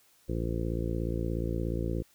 harmonic tone, 56.9 Hz, A#1, 41 cents flat, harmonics 1 / 2 / 3 / 4 / 5 / 6 / 7 / 8 / 9, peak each -33 / -35 / -37 / -41 / -40 / -37 / -43 / -42 / -42 dBFS, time 0.28-2.03 s, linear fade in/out 20 ms, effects white hiss -64 dBFS RMS until 2.14 s

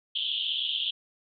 pink band-pass noise, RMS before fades -30 dBFS, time 0.15-0.91 s, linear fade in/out 10 ms, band 3000 to 3500 Hz, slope 96 dB/octave, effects none

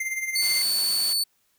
square tone with tremolo, 2093 Hz, C7, in tune, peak -25 dBFS, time 0-0.62 s, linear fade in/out 5 ms, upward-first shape sine, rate 18 Hz, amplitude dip 60%
sawtooth tone, 4474 Hz, C#8, 15 cents sharp, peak -19 dBFS, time 0.35-1.24 s, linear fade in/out 10 ms
white high-pass noise, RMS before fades -36 dBFS, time 0.41-1.14 s, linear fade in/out 20 ms, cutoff 140 Hz, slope 12 dB/octave
effects white hiss -68 dBFS RMS until 1.58 s

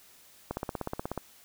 click train, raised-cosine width 1 ms, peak -18 dBFS, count 12, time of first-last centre 0.51-1.177 s, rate 16.5 Hz, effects white hiss -57 dBFS RMS until 1.44 s

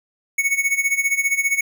square tone with tremolo, 2217 Hz, C#7, in tune, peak -15 dBFS, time 0.38-1.61 s, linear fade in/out 5 ms, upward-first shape sine, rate 15 Hz, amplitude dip 80%, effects none

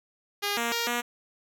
5% pulse tone with pitch steps, 407.5 / 234.3 / 467.9 / 240.1 Hz, G#4 / A#3 / A#4 / B3, -33 / +9 / +6 / -49 cents, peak -15 dBFS, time 0.42-1.02 s, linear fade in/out 20 ms, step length 150 ms, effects none

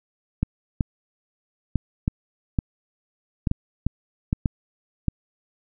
clicks, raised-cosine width 5 ms, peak -8 dBFS, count 11, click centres 0.43 / 0.808 / 1.757 / 2.079 / 2.588 / 3.472 / 3.514 / 3.866 / 4.329 / 4.458 / 5.083 s, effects none

